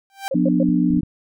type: tone with exponential growth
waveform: sawtooth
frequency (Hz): 785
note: G5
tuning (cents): +2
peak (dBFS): -17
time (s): 0.1-0.28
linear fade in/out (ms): 0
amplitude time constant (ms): 39
type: tone bursts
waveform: sine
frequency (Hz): 536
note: C5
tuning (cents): +42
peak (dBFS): -19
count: 3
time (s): 0.31-0.632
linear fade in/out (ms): 5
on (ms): 34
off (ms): 110
type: chord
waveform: sine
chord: B diminished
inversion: second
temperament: just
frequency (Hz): 177.8 / 246.9 / 296.3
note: F3 / B3 / D4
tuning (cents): +31 / 0 / +15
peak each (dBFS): -19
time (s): 0.34-1.01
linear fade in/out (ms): 10
type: clicks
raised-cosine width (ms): 5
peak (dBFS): -20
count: 5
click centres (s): 0.689 / 0.907 / 0.938 / 0.973 / 1.033
effects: none